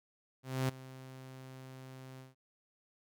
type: tone with ADSR envelope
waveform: sawtooth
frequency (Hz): 130.81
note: C3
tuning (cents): 0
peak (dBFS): -25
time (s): 0.43-2.35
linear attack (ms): 260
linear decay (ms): 6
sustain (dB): -19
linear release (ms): 160
effects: none